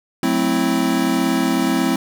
square chord, F# half-diminished seventh, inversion none, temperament equal with one note detuned, 183.4 / 220 / 261.6 / 329.6 Hz, F#3 / A3 / C4 / E4, -15 / 0 / 0 / 0 cents, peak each -25 / -24 / -20 / -22 dBFS, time 0.23-1.96 s, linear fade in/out 2 ms, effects none

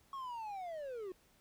triangle linear sweep, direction down, 1108.7 to 355.7 Hz, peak -39 dBFS, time 0.13-1.12 s, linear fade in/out 2 ms, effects pink hiss -69 dBFS RMS until 1.4 s

